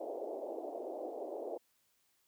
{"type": "band-pass noise", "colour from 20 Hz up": "white", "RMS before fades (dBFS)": -42, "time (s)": [0, 1.58], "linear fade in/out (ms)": 10, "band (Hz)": [310, 710], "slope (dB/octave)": 48, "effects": ["white hiss -75 dBFS RMS until 2.27 s"]}